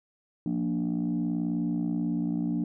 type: chord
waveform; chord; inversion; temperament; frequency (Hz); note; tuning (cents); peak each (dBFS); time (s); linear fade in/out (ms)
sine; Bb major; second; equal; 174.61 / 233.1 / 293.7; F3 / Bb3 / D4; 0 / 0 / 0; -29; 0.46-2.64; 2
effects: tanh soft clip ceiling -21 dBFS